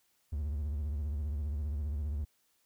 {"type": "tone with vibrato", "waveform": "triangle", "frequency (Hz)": 73.42, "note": "D2", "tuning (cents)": 0, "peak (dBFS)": -30, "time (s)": [0.32, 2.25], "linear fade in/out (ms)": 10, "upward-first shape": "sine", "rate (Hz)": 15, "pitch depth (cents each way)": 130, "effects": ["white hiss -73 dBFS RMS until 2.65 s"]}